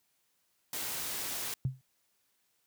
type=noise; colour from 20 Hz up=white; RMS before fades=-37 dBFS; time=0.73-1.54 s; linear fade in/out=2 ms
type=tone with exponential decay; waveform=sine; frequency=130.81 Hz; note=C3; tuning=in tune; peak=-24 dBFS; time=1.65-1.81 s; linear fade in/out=0 ms; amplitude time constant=34 ms
effects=white hiss -75 dBFS RMS until 2.66 s + high-pass 60 Hz 12 dB/octave